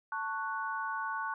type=chord; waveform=sine; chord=F# minor; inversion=first; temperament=just; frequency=888 / 1110 / 1480 Hz; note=A5 / C#6 / F#6; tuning=+16 / +2 / 0 cents; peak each=-38 / -37 / -37 dBFS; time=0.12-1.34 s; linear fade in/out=2 ms; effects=none